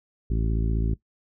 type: harmonic tone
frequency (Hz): 55.4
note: A1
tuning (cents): +13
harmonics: 1 / 2 / 3 / 4 / 5 / 6 / 7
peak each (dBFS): -23 / -29 / -33 / -35 / -37 / -39 / -40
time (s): 0.3-0.94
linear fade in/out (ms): 5
effects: noise-tail reverb RT60 0.1 s tail -17 dB re dry